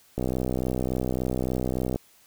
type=click train; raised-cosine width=2 ms; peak=-14 dBFS; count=114; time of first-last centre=0.18-1.96 s; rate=63.5 Hz; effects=white hiss -58 dBFS RMS until 2.26 s